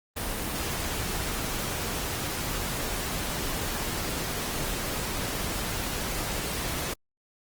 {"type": "noise", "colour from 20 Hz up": "pink", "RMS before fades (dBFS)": -31, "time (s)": [0.16, 6.94], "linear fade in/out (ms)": 10, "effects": ["Opus 24 kbps"]}